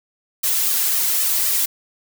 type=noise with flanger; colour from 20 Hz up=blue; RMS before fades=-19 dBFS; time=0.43-1.66 s; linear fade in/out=10 ms; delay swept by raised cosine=1.6 to 3 ms; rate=3.8 Hz; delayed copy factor=+0.95; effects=none